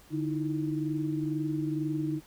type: tone cluster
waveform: sine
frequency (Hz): 147.8 / 311.3 / 333.4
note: D3 / D#4 / E4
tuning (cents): +11 / +1 / +20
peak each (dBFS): -33 / -30 / -38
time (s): 0.1-2.21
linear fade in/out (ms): 50
effects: pink hiss -57 dBFS RMS until 2.26 s